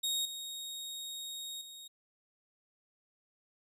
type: tone with level steps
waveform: sawtooth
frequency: 3750 Hz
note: A#7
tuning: 10 cents sharp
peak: -28 / -37 / -44 dBFS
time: 0.03-1.88 s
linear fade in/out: 10 ms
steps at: 0.25 / 1.61 s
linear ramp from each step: 5 ms
effects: resampled to 32000 Hz